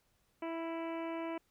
harmonic tone with a mistuned harmonic, 329.6 Hz, E4, in tune, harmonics 1 / 2 / 3 / 4 / 5 / 6 / 7 / 8 / 9, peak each -39 / -42 / -45 / -53 / -57 / -56 / -52 / -57 / -60 dBFS, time 0.42-1.38 s, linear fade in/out 5 ms, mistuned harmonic 4, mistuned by +18 cents, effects pink hiss -75 dBFS RMS until 1.5 s

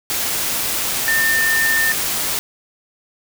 sine tone in noise, 1800 Hz, A6, 39 cents sharp, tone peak -15 dBFS, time 1.08-1.92 s, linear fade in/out 0 ms, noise white, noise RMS -21 dBFS, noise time 0.1-2.39 s, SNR +3 dB, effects none

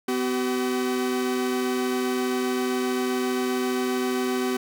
45% pulse tone pair together, 251.8 / 381.5 Hz, B3 / G4, +34 / -47 cents, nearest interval perfect fifth, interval 719 cents, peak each -26 dBFS, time 0.08-4.57 s, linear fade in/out 5 ms, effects none

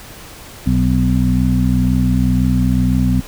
harmonic tone with a mistuned harmonic, 62 Hz, B1, 7 cents sharp, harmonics 1 / 2 / 3 / 4, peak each -17 / -17 / -17 / -17 dBFS, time 0.66-3.21 s, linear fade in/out 10 ms, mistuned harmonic 4, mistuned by +27 cents, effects pink hiss -36 dBFS RMS until 3.27 s

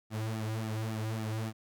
sawtooth tone with flanger, 110 Hz, A2, in tune, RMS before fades -35 dBFS, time 0.1-1.53 s, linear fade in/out 50 ms, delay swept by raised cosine 1.9 to 4.6 ms, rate 3.6 Hz, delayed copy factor -0.8, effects none

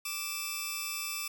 10% pulse tone pair together, 1175.3 / 2637 Hz, D6 / E7, +1 / 0 cents, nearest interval octave + major second, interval 1399 cents, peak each -31 / -27 dBFS, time 0.05-1.28 s, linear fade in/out 5 ms, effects none

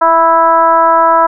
sine tone with frequency modulation, 987.8 Hz, B5, in tune, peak -5 dBFS, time 0.01-1.27 s, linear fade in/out 10 ms, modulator 328 Hz, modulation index 1.1, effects none

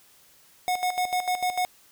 square tone with tremolo, 729 Hz, F#5, 26 cents flat, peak -23 dBFS, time 0.68-1.65 s, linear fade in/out 0 ms, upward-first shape square, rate 6.7 Hz, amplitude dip 70%, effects white hiss -57 dBFS RMS until 1.91 s

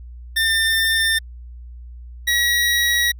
25% pulse tone pair in turn, 1798 / 1912.7 Hz, A6 / A#6, +37 / +44 cents, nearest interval minor second, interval 107 cents, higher second, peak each -12 dBFS, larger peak neither, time 0.36-1.19 / 2.27-3.12 s, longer second, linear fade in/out 10 ms, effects added 60 Hz sine -34 dBFS peak until 3.19 s

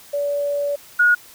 sine tone pair in turn, 574 / 1446.4 Hz, D5 / F#6, -40 / -40 cents, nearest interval octave + major third, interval 1600 cents, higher second, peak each -19 / -11 dBFS, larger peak second, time 0.13-0.76 / 0.99-1.15 s, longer first, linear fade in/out 10 ms, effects white hiss -45 dBFS RMS until 1.34 s

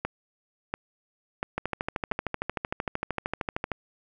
two click trains, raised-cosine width 0.5 ms, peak -13 / -13 dBFS, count 4 / 29, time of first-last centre 0.05-2.119 / 1.58-3.717 s, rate 1.45 / 13.1 Hz, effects none

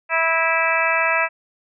harmonic tone with a mistuned harmonic, 327 Hz, E4, 14 cents flat, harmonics 2 / 3 / 4 / 5 / 6 / 7 / 8, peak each -24 / -24 / -24 / -24 / -24 / -24 / -24 dBFS, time 0.09-1.29 s, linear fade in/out 50 ms, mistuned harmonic 7, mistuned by +32 cents, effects none

